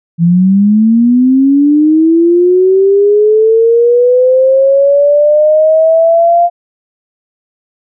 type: linear sweep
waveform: sine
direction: up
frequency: 164.81 to 698.5 Hz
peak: -4 dBFS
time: 0.18-6.5 s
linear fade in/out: 50 ms
effects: none